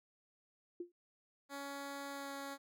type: tone with exponential decay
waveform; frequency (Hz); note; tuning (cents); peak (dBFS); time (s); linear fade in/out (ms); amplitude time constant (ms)
sine; 349.2; F4; 0; -37; 0.8-0.92; 5; 25
type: tone with pitch glide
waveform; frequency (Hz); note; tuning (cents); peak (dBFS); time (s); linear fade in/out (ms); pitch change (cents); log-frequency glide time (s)
10% pulse; 280 to 277.6; C#4 to C#4; +18 to +3; -35; 1.49-2.58; 50; -15; 2.1-2.32
effects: none